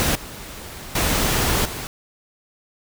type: noise with level steps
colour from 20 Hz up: pink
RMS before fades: -20 / -36 / -20 / -30 dBFS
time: 0-1.87 s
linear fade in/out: 0 ms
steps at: 0.15 / 0.95 / 1.65 s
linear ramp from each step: 5 ms
effects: none